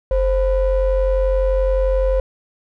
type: ring-modulated tone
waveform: triangle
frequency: 239.2 Hz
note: A#3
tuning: 45 cents sharp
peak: -9 dBFS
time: 0.11-2.2 s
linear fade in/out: 2 ms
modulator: 285 Hz
effects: none